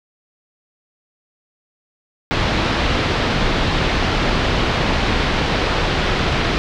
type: low-pass noise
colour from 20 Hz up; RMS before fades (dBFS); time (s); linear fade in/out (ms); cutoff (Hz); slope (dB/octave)
pink; -18; 2.31-6.58; 0; 4300; 24
effects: none